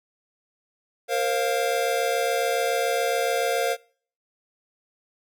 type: chord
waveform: square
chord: Bb suspended second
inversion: none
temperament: equal with one note detuned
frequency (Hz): 466.2 / 533.3 / 698.5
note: Bb4 / C5 / F5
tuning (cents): 0 / +33 / 0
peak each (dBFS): -27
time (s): 1.08-3.77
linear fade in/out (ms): 50
effects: noise-tail reverb RT60 0.5 s tail -25 dB re dry